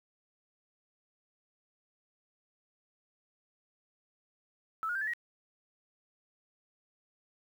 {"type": "tone with pitch steps", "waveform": "sine", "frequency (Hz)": [1310, 1436.8, 1576, 1728.6, 1895.9], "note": ["E6", "F6", "G6", "A6", "A#6"], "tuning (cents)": [-11, 49, 9, -31, 29], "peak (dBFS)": -31, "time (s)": [4.83, 5.135], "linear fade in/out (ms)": 0, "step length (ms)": 61, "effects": ["10-bit"]}